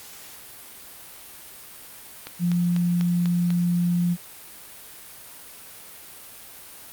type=click train; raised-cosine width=0.2 ms; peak=-17 dBFS; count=6; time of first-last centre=2.27-3.505 s; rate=4.05 Hz
type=tone; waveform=sine; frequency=174.61 Hz; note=F3; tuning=in tune; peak=-19 dBFS; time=2.39-4.17 s; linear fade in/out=50 ms
effects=white hiss -43 dBFS RMS until 6.92 s + Opus 48 kbps